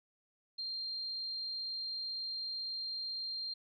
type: tone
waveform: sine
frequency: 4186 Hz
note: C8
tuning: in tune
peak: -37 dBFS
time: 0.58-3.54 s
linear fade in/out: 10 ms
effects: none